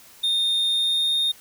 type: tone with pitch glide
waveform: triangle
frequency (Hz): 3656 to 3677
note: A#7 to A#7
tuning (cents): -34 to -24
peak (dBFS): -18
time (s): 0.23-1.32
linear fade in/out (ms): 10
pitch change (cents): +10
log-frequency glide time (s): 0.71-1.16
effects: white hiss -49 dBFS RMS until 1.4 s